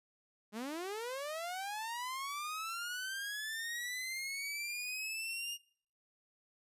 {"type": "linear sweep", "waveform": "sawtooth", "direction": "up", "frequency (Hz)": [200, 2850], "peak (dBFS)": -35, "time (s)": [0.52, 5.58], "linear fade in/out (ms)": 50, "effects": ["noise-tail reverb RT60 0.5 s tail -21 dB re dry", "resampled to 32000 Hz"]}